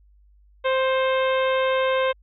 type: harmonic tone with a mistuned harmonic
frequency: 524 Hz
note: C5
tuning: 2 cents sharp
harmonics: 1 / 2 / 3 / 4 / 5 / 6 / 7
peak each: -20 / -26 / -30 / -32 / -34 / -36 / -37 dBFS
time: 0.64-2.13 s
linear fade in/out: 20 ms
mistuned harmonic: 4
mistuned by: +26 cents
effects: added 50 Hz sine -52 dBFS peak until 2.22 s